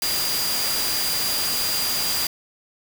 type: tone in noise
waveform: sine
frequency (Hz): 4804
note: D8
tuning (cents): +38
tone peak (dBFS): -25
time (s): 0.02-2.27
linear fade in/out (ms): 2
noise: white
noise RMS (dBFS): -25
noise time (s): 0.02-2.27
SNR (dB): -3
effects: none